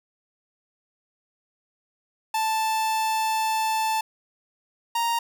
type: tone pair in turn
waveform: 45% pulse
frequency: 880 / 932.3 Hz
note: A5 / A#5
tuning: 0 / 0 cents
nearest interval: minor second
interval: 100 cents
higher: second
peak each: -22 / -22 dBFS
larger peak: neither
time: 2.34-4.01 / 4.95-5.19 s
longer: first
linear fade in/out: 5 ms
effects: none